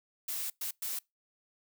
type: noise bursts at uneven times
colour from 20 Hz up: blue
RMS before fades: -36 dBFS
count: 3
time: 0.28-0.5 / 0.61-0.71 / 0.82-0.99 s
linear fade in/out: 5 ms
effects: noise-tail reverb RT60 0.2 s tail -25 dB re dry

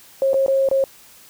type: tone with dropouts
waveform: sine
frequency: 540 Hz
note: C#5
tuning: 45 cents flat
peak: -14 dBFS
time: 0.22-0.84 s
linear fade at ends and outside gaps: 1 ms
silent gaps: 0.333-0.342 / 0.463-0.481 / 0.688-0.713 s
effects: white hiss -47 dBFS RMS until 1.29 s

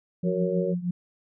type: chord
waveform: sine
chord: F# major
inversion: none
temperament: just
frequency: 370 / 462.5 / 555 Hz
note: F#4 / A#4 / C#5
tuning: 0 / -14 / +2 cents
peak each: -29 dBFS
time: 0.23-0.75 s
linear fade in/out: 50 ms
type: tone with tremolo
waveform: sine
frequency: 177 Hz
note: F3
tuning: 23 cents sharp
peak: -22 dBFS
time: 0.23-0.91 s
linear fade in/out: 5 ms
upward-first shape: triangle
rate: 6.4 Hz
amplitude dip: 85%
effects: none

